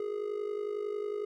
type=tone with amplitude modulation; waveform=triangle; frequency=415.8 Hz; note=G#4; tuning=2 cents sharp; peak=-27 dBFS; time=0-1.25 s; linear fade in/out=2 ms; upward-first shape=sine; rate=51 Hz; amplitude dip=75%; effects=none